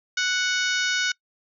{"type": "harmonic tone with a mistuned harmonic", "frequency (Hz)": 740, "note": "F#5", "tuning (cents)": 0, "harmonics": [2, 3, 4, 5, 6, 7, 8, 9], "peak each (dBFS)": [-24, -30, -31, -30, -34, -33, -34, -37], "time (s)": [0.17, 1.12], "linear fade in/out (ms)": 5, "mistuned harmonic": 8, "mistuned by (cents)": -24, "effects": ["noise-tail reverb RT60 0.1 s tail -25 dB re dry"]}